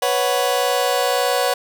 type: chord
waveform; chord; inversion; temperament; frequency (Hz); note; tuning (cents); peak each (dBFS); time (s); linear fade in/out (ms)
sawtooth; B suspended second; none; just; 493.9 / 555.6 / 740.8; B4 / C#5 / F#5; 0 / +4 / +2; -17; 0.02-1.54; 5
effects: none